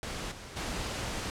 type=noise with level steps; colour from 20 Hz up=pink; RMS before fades=-37 / -45 / -35 dBFS; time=0.03-1.3 s; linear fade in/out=0 ms; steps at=0.31 / 0.56 s; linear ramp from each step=10 ms; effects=low-pass 8000 Hz 12 dB/octave